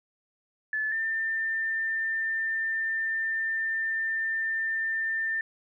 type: tone pair in turn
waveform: sine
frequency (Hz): 1734 / 1794.1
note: A6 / A6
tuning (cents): -26 / +33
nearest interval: minor second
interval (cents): 59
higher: second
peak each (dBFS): -26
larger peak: neither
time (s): 0.73-0.92 / 0.92-5.41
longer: second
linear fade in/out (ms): 2
effects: none